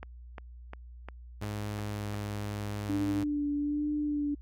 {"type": "click train", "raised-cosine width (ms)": 0.5, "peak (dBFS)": -26, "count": 7, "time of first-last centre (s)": [0.03, 2.143], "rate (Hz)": 2.84}
{"type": "tone with pitch glide", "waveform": "sawtooth", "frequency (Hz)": [104.4, 103.5], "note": ["G#2", "G#2"], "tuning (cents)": [10, -5], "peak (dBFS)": -30, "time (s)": [1.41, 3.24], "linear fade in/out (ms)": 10, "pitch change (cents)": -15, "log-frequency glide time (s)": [1.81, 2.08]}
{"type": "tone with vibrato", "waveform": "sine", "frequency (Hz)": 293.7, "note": "D4", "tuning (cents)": 0, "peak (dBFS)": -28, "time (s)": [2.89, 4.35], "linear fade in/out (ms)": 10, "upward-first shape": "sine", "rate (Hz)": 1.2, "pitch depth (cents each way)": 24}
{"effects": ["added 60 Hz sine -45 dBFS peak until 4.41 s"]}